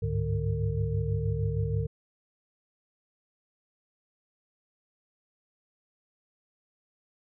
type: tone cluster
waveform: sine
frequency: 68.9 / 98 / 104.3 / 149.5 / 455.2 Hz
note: C#2 / G2 / G#2 / D3 / A#4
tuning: -10 / 0 / +8 / +31 / -41 cents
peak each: -34 / -35 / -29 / -32 / -36 dBFS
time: 0.02-1.87 s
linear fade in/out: 10 ms
effects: none